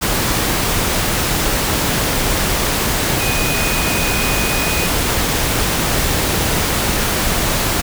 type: tone in noise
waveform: sine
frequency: 2489 Hz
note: D#7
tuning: in tune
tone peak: -23 dBFS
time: 3.19-4.88 s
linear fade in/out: 20 ms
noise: pink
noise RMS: -17 dBFS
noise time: 0.01-7.82 s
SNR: -9 dB
effects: none